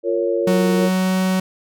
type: chord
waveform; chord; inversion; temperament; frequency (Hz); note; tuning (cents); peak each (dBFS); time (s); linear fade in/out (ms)
sine; Bb minor; second; equal with one note detuned; 349.2 / 459.5 / 554.4; F4 / Bb4 / Db5; 0 / -25 / 0; -21; 0.03-0.9; 50
type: tone with pitch glide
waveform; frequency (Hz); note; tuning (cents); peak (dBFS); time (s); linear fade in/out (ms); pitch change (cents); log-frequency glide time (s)
45% pulse; 185.2 to 187.03; F#3 to F#3; +2 to +19; -16; 0.47-1.4; 5; +17; 0.65-1.18
effects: none